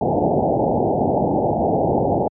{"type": "low-pass noise", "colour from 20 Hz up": "white", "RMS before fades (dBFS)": -18, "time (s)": [0.01, 2.28], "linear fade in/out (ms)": 5, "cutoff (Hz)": 840, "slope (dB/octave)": 96, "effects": ["high-pass 100 Hz 12 dB/octave"]}